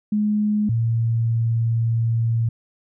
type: tone pair in turn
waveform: sine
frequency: 210.1 / 114.89 Hz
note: G#3 / A#2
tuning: +20 / -25 cents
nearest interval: minor seventh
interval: 1045 cents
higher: first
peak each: -17 dBFS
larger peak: neither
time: 0.12-0.69 / 0.69-2.49 s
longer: second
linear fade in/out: 5 ms
effects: none